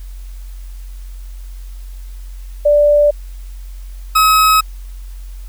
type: tone pair in turn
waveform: sine / 40% pulse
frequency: 587.3 / 1278 Hz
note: D5 / D#6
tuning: 0 / +46 cents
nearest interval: octave + minor second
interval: 1346 cents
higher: second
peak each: -7 dBFS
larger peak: neither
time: 2.65-3.11 / 4.15-4.61 s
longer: neither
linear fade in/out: 10 ms
effects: added 45 Hz sine -27 dBFS peak until 5.48 s + white hiss -48 dBFS RMS until 5.48 s